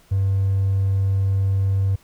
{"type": "tone with hard clipping", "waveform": "triangle", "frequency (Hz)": 97.1, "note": "G2", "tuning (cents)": -16, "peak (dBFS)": -17, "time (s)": [0.11, 1.96], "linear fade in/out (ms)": 10, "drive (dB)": 4, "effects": ["pink hiss -55 dBFS RMS until 2.03 s"]}